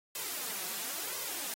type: noise with flanger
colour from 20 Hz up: white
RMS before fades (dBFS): -38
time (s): 0.15-1.54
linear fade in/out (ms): 2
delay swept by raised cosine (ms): 1.9 to 5.4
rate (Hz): 0.97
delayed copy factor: +0.7
effects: high-pass 200 Hz 12 dB/octave + AAC 48 kbps